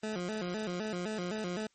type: tone with vibrato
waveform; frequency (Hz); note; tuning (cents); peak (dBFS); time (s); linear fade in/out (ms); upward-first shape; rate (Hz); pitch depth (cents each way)
20% pulse; 196; G3; 0; -29; 0.03-1.67; 5; square; 3.9; 170
effects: white hiss -71 dBFS RMS until 1.74 s + MP3 32 kbps